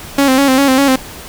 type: tone with vibrato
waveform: sawtooth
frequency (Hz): 269.7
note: C#4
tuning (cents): -47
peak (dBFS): -4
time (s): 0.18-0.96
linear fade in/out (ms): 5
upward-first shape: square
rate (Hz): 5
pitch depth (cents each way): 57
effects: pink hiss -31 dBFS RMS until 1.28 s